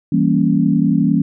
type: chord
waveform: sine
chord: E diminished seventh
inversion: none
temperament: equal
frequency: 164.81 / 196 / 233.1 / 277.2 Hz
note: E3 / G3 / Bb3 / Db4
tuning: 0 / 0 / 0 / 0 cents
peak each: -17 dBFS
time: 0.12-1.22 s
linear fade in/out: 5 ms
effects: none